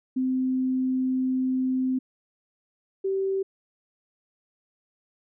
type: tone pair in turn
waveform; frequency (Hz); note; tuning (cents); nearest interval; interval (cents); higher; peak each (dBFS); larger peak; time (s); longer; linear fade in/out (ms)
sine; 258.5 / 386.6; C4 / G4; -21 / -24; perfect fifth; 697; second; -22 / -23; first; 0.16-1.99 / 3.04-3.43; first; 10
effects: none